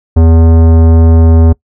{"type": "tone with tanh clipping", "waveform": "sine", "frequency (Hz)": 81.9, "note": "E2", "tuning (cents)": -11, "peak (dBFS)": -4, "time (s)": [0.16, 1.53], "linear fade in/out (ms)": 10, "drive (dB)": 17, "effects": ["noise-tail reverb RT60 0.1 s tail -23 dB re dry"]}